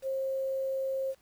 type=tone with quantisation; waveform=sine; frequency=534 Hz; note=C5; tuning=35 cents sharp; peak=-29 dBFS; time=0.02-1.15 s; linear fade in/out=50 ms; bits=9; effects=pink hiss -67 dBFS RMS until 1.21 s